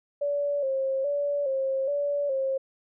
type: tone with vibrato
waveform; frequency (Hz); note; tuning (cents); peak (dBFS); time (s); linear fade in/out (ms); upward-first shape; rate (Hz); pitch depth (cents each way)
sine; 554.4; C#5; 0; -24; 0.21-2.58; 10; square; 1.2; 61
effects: none